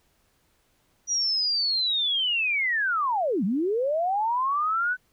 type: linear two-way sweep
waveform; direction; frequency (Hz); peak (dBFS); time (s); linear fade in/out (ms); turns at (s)
sine; down then up; 5840 to 174.61 to 1520; -22; 1.07-4.97; 50; 3.44
effects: pink hiss -67 dBFS RMS until 5.12 s